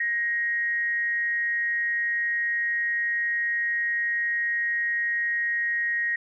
sine tone with frequency modulation, 1881 Hz, A#6, 15 cents sharp, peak -23 dBFS, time 0-6.16 s, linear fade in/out 5 ms, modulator 232 Hz, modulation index 0.28, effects none

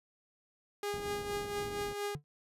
sawtooth tone with tremolo, 409 Hz, G#4, 26 cents flat, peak -29 dBFS, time 0.83-2.15 s, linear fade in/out 2 ms, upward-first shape triangle, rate 4.3 Hz, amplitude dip 55%
white low-pass noise, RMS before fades -47 dBFS, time 0.93-1.94 s, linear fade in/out 10 ms, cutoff 280 Hz, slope 12 dB/octave
triangle tone with exponential decay, 146.83 Hz, D3, in tune, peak -31 dBFS, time 2.15-2.24 s, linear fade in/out 0 ms, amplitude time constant 18 ms
effects resampled to 32000 Hz

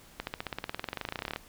accelerating click train, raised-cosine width 0.3 ms, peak -17 dBFS, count 27, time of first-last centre 0.2-1.361 s, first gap 71 ms, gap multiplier 0.96, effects pink hiss -55 dBFS RMS until 1.48 s

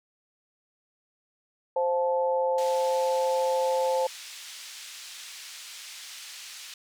harmonic tone, 174.61 Hz, F3, in tune, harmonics 3 / 4 / 5, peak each -24 / -37 / -28 dBFS, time 1.76-4.07 s, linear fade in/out 5 ms
pink band-pass noise, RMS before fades -43 dBFS, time 2.58-6.74 s, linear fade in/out 2 ms, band 2800 to 7900 Hz, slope 12 dB/octave
effects none

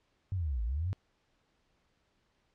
sine linear two-way sweep, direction down then up, 99.9 to 51.9 to 99.9 Hz, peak -30 dBFS, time 0.32-0.93 s, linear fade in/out 0 ms, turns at 0.63 s, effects pink hiss -74 dBFS RMS until 2.54 s + low-pass 5000 Hz 12 dB/octave

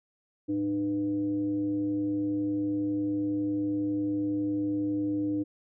sine tone with frequency modulation, 303 Hz, D#4, 46 cents flat, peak -26 dBFS, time 0.48-5.44 s, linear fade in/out 20 ms, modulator 192 Hz, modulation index 0.4, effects none

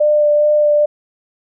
sine tone with vibrato, 596 Hz, D5, 25 cents sharp, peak -9 dBFS, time 0-0.86 s, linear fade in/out 10 ms, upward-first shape sine, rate 2.4 Hz, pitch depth 13 cents each way, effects none

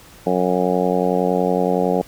harmonic tone, 90.8 Hz, F#2, 32 cents flat, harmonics 2 / 3 / 4 / 5 / 6 / 7 / 8 / 9, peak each -22 / -25 / -26 / -21 / -23 / -27 / -25 / -27 dBFS, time 0.26-2.02 s, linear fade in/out 10 ms, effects pink hiss -45 dBFS RMS until 2.07 s

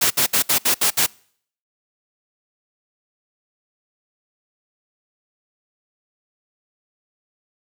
white noise bursts, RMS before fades -17 dBFS, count 7, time 0.01-1.065 s, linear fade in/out 10 ms, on 95 ms, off 65 ms, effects noise-tail reverb RT60 0.6 s tail -26 dB re dry + high-pass 100 Hz 12 dB/octave

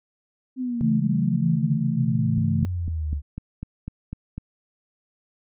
sine exponential sweep, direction down, 261.6 to 70.5 Hz, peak -24 dBFS, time 0.56-3.22 s, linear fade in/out 50 ms
sine chord, A major, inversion first, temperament just, 137.5 / 165 / 220 Hz, C#3 / E3 / A3, -14 / +2 / 0 cents, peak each -25 dBFS, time 0.81-2.65 s, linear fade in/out 0 ms
click train, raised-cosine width 5 ms, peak -19 dBFS, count 9, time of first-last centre 2.38-4.38 s, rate 4 Hz
effects none

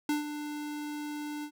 square tone with ADSR envelope, 296.9 Hz, D4, 19 cents sharp, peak -26 dBFS, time 0.09-1.51 s, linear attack 3 ms, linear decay 140 ms, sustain -10 dB, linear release 73 ms, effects none

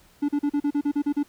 triangle tone bursts, 289.4 Hz, D4, 25 cents flat, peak -18 dBFS, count 10, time 0.22-1.232 s, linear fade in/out 10 ms, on 67 ms, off 38 ms, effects pink hiss -57 dBFS RMS until 1.28 s

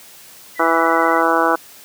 sine tone with vibrato, 1974 Hz, B6, 1 cent flat, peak -27 dBFS, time 0.55-1.23 s, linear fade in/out 50 ms, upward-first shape sine, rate 16 Hz, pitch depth 31 cents each way
harmonic tone, 164.81 Hz, E3, in tune, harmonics 2 / 3 / 4 / 5 / 6 / 7 / 8 / 9, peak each -21 / -21 / -21 / -21 / -21 / -21 / -21 / -21 dBFS, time 0.59-1.56 s, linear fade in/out 10 ms
effects white hiss -42 dBFS RMS until 1.84 s + high-pass 100 Hz 12 dB/octave

